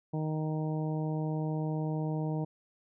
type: harmonic tone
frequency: 155.56 Hz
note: D#3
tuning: in tune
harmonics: 1 / 2 / 3 / 4 / 5 / 6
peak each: -31 / -37 / -41 / -43 / -45 / -47 dBFS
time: 0.13-2.45 s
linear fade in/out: 10 ms
effects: none